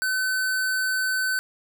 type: tone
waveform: square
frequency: 1520 Hz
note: F#6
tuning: 46 cents sharp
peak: -23 dBFS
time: 0.02-1.39 s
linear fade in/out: 0 ms
effects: none